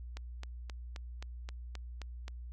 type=click train; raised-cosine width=0.2 ms; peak=-27 dBFS; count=9; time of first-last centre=0.17-2.281 s; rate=3.79 Hz; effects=added 60 Hz sine -42 dBFS peak until 2.52 s